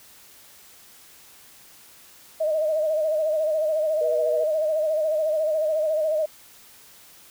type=tone with vibrato; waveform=sine; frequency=622.3 Hz; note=D#5; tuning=in tune; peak=-20 dBFS; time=2.4-6.26 s; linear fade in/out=10 ms; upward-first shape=sine; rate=14 Hz; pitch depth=59 cents each way
type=tone; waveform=sine; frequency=485.2 Hz; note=B4; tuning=31 cents flat; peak=-26 dBFS; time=4.01-4.44 s; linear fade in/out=5 ms
effects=white hiss -50 dBFS RMS until 7.3 s